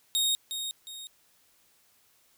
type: tone with echo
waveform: sawtooth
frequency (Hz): 3729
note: A#7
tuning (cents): 0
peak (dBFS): -21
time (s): 0.15-0.35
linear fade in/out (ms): 0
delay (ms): 360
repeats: 2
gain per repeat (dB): -8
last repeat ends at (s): 1.07
effects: white hiss -65 dBFS RMS until 2.37 s

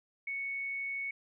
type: tone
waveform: sine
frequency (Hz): 2217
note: C#7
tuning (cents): 0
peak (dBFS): -34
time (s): 0.27-1.11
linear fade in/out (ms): 5
effects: none

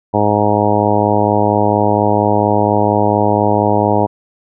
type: harmonic tone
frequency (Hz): 104.3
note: G#2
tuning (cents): +8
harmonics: 1 / 2 / 3 / 4 / 5 / 6 / 7 / 8 / 9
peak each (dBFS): -19 / -19 / -19 / -19 / -19 / -19 / -19 / -19 / -19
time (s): 0.13-4.07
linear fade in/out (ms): 20
effects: none

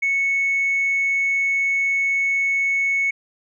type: tone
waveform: sine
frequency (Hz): 2209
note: C#7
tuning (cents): -7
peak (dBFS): -16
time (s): 0.02-3.11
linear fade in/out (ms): 10
effects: tanh soft clip ceiling -14 dBFS

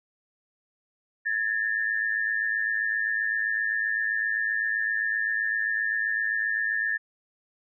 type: tone pair together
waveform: sine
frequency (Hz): 1686 / 1793.7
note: G#6 / A6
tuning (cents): +26 / +33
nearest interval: minor second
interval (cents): 107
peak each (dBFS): -28 / -26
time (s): 1.25-6.98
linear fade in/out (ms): 20
effects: none

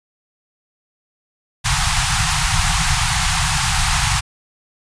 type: band-stop noise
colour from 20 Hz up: pink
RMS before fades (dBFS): -17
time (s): 1.64-4.21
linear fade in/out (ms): 20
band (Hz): 170 to 730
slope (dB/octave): 96
effects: resampled to 22050 Hz

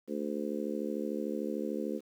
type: harmonic tone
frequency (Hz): 73.42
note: D2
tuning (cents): 0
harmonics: 3 / 4 / 5 / 6 / 7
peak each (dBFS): -37 / -38 / -39 / -40 / -40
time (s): 0.07-2.01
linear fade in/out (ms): 50
effects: 10-bit

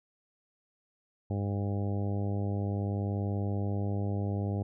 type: harmonic tone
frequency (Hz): 100.6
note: G2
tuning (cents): +45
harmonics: 1 / 2 / 3 / 4 / 5 / 6 / 7 / 8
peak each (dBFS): -30 / -36 / -40 / -42 / -44 / -46 / -47 / -48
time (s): 1.3-4.63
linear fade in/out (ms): 5
effects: none

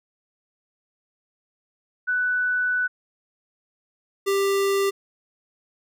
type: tone pair in turn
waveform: sine / square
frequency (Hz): 1490 / 394.7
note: F#6 / G4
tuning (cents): +12 / +12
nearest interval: octave + major seventh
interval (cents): 2300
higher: first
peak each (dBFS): -20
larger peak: neither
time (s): 2.07-2.88 / 4.26-4.91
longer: first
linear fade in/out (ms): 20
effects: none

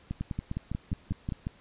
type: two click trains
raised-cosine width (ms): 5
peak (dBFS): -19 / -20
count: 8 / 7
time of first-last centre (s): 0.21-1.469 / 0.11-1.322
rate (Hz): 5.56 / 4.95
effects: pink hiss -58 dBFS RMS until 1.6 s + resampled to 8000 Hz

